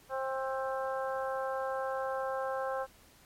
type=harmonic tone with a mistuned harmonic; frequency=265.3 Hz; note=C4; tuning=24 cents sharp; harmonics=2 / 3 / 4 / 5 / 6; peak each=-34 / -38 / -40 / -42 / -44 dBFS; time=0.09-2.87 s; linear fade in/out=50 ms; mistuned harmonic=6; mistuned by=-18 cents; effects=pink hiss -60 dBFS RMS until 3.25 s + MP3 64 kbps